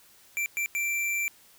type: tone bursts at uneven times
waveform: square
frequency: 2349 Hz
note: D7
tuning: in tune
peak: -27 dBFS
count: 3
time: 0.37-0.46 / 0.57-0.66 / 0.75-1.28 s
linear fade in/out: 0 ms
effects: white hiss -57 dBFS RMS until 1.58 s